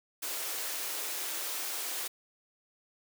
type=high-pass noise; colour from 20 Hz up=white; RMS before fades=-36 dBFS; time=0.22-2.08 s; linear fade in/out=10 ms; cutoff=300 Hz; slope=48 dB/octave; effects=none